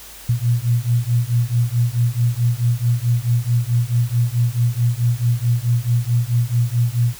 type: beating tone pair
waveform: sine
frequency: 117.3 / 121.9 Hz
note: A#2 / B2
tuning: +11 / -22 cents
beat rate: 4.6 Hz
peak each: -18 dBFS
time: 0.29-7.15 s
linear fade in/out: 5 ms
effects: added 50 Hz sine -46 dBFS peak until 7.19 s + white hiss -39 dBFS RMS until 7.19 s